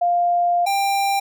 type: tone pair in turn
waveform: sine / square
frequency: 700 / 792 Hz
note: F5 / G5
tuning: +4 / +18 cents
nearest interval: major second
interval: 214 cents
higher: second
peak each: -15 / -18 dBFS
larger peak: first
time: 0.01-0.66 / 0.66-1.2 s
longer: first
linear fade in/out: 10 ms
effects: none